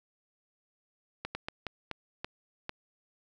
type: slowing click train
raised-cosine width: 0.3 ms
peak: -19 dBFS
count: 7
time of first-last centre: 1.25-2.694 s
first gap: 100 ms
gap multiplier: 1.35
effects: none